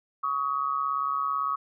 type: tone pair together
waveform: sine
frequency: 1125.2 / 1263 Hz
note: C#6 / D#6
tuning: +26 / +26 cents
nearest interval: major second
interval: 200 cents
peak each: -28 dBFS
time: 0.23-1.56 s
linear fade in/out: 10 ms
effects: none